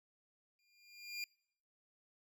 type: tone with exponential growth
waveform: 25% pulse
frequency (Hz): 2400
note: D7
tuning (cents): +37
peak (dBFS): -34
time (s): 0.59-1.24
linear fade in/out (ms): 1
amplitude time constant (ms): 140
effects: noise-tail reverb RT60 0.7 s tail -26 dB re dry